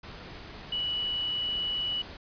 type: tone in noise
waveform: sine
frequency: 2946 Hz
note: F#7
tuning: 8 cents flat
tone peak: -28 dBFS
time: 0.72-2.02 s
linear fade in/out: 5 ms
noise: pink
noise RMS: -44 dBFS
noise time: 0.03-2.17 s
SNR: +13 dB
effects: resampled to 11025 Hz